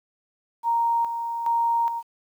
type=tone with tremolo; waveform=sine; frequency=931 Hz; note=A#5; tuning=2 cents flat; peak=-19 dBFS; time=0.63-2.03 s; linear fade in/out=50 ms; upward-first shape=square; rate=1.2 Hz; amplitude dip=55%; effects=9-bit